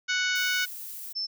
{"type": "harmonic tone", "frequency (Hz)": 740, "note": "F#5", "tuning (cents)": 0, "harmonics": [2, 3, 4, 5, 6, 7, 8, 9], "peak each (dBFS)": [-27, -31, -33, -35, -37, -38, -39, -40], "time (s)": [0.08, 0.66], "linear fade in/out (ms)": 20}
{"type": "noise", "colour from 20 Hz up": "violet", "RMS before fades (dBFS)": -39, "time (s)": [0.35, 1.13], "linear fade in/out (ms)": 10}
{"type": "tone", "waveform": "sine", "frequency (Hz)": 5300, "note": "E8", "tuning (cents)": 9, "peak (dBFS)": -28, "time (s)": [1.15, 1.27], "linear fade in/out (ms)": 20}
{"effects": []}